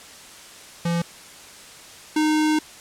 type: tone pair in turn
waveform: square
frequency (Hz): 170.3 / 307.9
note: F3 / D#4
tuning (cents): -43 / -18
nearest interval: minor seventh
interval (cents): 1025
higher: second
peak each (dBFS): -21 / -18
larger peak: second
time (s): 0.85-1.02 / 2.16-2.59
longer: second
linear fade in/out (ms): 5
effects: white hiss -43 dBFS RMS until 2.8 s + low-pass 9000 Hz 12 dB/octave